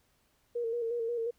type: tone with vibrato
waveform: sine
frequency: 466.2 Hz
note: A#4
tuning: in tune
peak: -30 dBFS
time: 0.55-1.31 s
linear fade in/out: 10 ms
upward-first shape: square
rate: 5.6 Hz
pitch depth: 39 cents each way
effects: pink hiss -71 dBFS RMS until 1.38 s